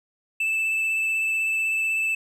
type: tone with vibrato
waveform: triangle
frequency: 2637 Hz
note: E7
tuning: in tune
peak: -20 dBFS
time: 0.4-2.15 s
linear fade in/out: 5 ms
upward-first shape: sine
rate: 16 Hz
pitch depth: 10 cents each way
effects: none